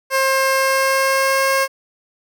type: tone with pitch glide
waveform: 15% pulse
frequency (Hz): 533 to 538.6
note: C5 to C#5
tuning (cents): +32 to -50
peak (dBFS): -8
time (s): 0.1-1.68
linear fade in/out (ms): 50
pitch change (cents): +18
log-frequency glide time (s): 0.5-1.49
effects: none